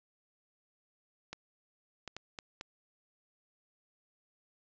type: clicks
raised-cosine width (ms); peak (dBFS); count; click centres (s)
0.2; -24; 5; 1.33 / 2.077 / 2.166 / 2.388 / 2.611
effects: resampled to 16000 Hz + 11-bit